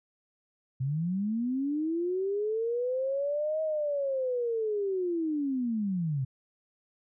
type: linear two-way sweep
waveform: sine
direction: up then down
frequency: 125.6 to 635 to 125.6 Hz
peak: -27 dBFS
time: 0.8-6.25 s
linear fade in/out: 10 ms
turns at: 3.62 s
effects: none